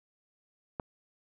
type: click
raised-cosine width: 1 ms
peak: -20 dBFS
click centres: 0.798 s
effects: none